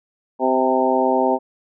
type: harmonic tone with a mistuned harmonic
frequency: 129.7 Hz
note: C3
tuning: 15 cents flat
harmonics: 2 / 3 / 4 / 5 / 6 / 7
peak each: -22 / -22 / -22 / -22 / -22 / -22 dBFS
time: 0.39-1.39 s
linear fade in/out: 50 ms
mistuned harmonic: 6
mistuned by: +30 cents
effects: none